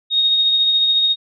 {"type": "tone with tremolo", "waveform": "sine", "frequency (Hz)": 3729, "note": "A#7", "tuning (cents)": 0, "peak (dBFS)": -11, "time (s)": [0.1, 1.16], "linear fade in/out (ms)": 50, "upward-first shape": "triangle", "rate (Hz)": 14, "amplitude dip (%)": 35, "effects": []}